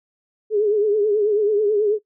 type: tone with vibrato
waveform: sine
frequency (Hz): 419.5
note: G#4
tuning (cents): +17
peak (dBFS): -15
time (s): 0.5-1.99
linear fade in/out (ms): 50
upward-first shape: triangle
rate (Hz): 9.2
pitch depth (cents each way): 88
effects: noise-tail reverb RT60 0.1 s tail -20 dB re dry